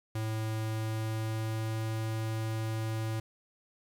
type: tone with pitch glide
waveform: square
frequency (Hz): 110 to 110.89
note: A2 to A2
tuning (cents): 0 to +14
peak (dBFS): -32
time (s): 0.15-3.2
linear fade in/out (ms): 5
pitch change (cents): +14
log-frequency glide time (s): 0.6-1.83
effects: 10-bit